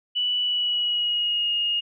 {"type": "tone with pitch glide", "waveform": "sine", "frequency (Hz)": [2960, 2854], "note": ["F#7", "F7"], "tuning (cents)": [0, 37], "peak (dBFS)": -21, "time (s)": [0.15, 1.81], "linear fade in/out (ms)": 20, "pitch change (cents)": -63, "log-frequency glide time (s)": [0.41, 1.53], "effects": []}